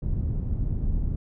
pink low-pass noise, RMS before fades -26 dBFS, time 0.02-1.16 s, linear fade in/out 5 ms, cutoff 140 Hz, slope 12 dB/octave, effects none

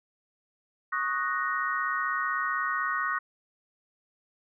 sine chord, D# minor seventh, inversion third, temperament equal, 1108.7 / 1244.5 / 1480 / 1864.7 Hz, C#6 / D#6 / F#6 / A#6, 0 / 0 / 0 / 0 cents, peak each -32 dBFS, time 0.92-3.19 s, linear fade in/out 10 ms, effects none

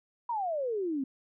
sine exponential sweep, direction down, 981 to 256.7 Hz, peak -29 dBFS, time 0.29-1.04 s, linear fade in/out 5 ms, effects none

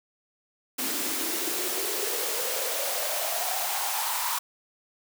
white noise with high-pass filter sweep, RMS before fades -29 dBFS, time 0.78-4.39 s, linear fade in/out 10 ms, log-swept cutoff 260 to 1000 Hz, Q 5.8, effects none

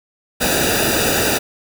pink noise with comb filter, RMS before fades -17 dBFS, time 0.4-1.39 s, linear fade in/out 20 ms, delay 0.93 ms, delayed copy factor -0.85, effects none

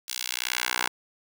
10% pulse tone with high-pass filter sweep, 61.74 Hz, B1, in tune, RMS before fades -30 dBFS, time 0.08-0.88 s, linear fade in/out 5 ms, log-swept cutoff 4400 to 1100 Hz, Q 0.93, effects none

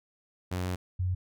sawtooth / sine tone pair in turn, 90.9 / 91.41 Hz, F#2 / F#2, -30 / -20 cents, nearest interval unison, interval 10 cents, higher second, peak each -26 dBFS, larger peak neither, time 0.51-0.76 / 0.99-1.15 s, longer first, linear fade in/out 10 ms, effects none

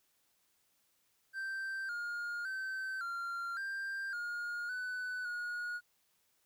triangle tone with pitch steps, 1565 / 1420 / 1543 / 1383 / 1585 / 1426 / 1497 / 1445 Hz, G6 / F6 / G6 / F6 / G6 / F6 / F#6 / F#6, -3 / +28 / -28 / -17 / +19 / +36 / +20 / -41 cents, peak -35 dBFS, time 1.33-5.81 s, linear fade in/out 50 ms, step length 560 ms, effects white hiss -75 dBFS RMS until 6.45 s

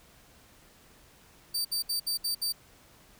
sawtooth tone bursts, 4636 Hz, D8, 23 cents flat, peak -25 dBFS, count 6, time 1.54-2.525 s, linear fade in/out 10 ms, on 110 ms, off 65 ms, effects pink hiss -58 dBFS RMS until 3.19 s

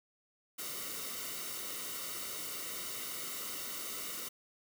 white noise with comb filter, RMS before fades -41 dBFS, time 0.58-4.29 s, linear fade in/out 10 ms, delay 1.2 ms, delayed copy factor -0.7, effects none

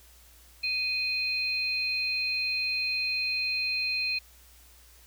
sine tone pair together, 2489 / 4178 Hz, D#7 / C8, 0 / -3 cents, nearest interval major sixth, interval 897 cents, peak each -28 / -31 dBFS, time 0.63-4.19 s, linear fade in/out 10 ms, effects added 60 Hz sine -56 dBFS peak until 5.06 s + white hiss -57 dBFS RMS until 5.06 s

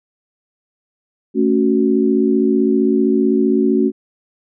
sine chord, F# minor, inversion first, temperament just, 222 / 277.5 / 370 Hz, A3 / C#4 / F#4, +16 / +2 / 0 cents, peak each -16 dBFS, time 1.34-3.92 s, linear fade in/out 50 ms, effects none

